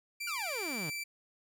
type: tone with pitch glide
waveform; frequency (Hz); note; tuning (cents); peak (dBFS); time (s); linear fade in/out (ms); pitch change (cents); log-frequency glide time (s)
sawtooth; 2349 to 2334; D7 to D7; 0 to -11; -33; 0.2-1.04; 10; -11; 0.51-0.86
type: exponential sweep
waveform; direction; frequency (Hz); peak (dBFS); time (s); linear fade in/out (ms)
sawtooth; down; 1480 to 138.59; -34; 0.27-0.9; 5
effects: none